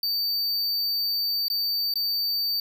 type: tone with dropouts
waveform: square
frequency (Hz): 4602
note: D8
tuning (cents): -36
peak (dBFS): -24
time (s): 0.03-2.6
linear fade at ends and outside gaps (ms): 2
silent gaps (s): 1.483-1.5 / 1.939-1.956
effects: none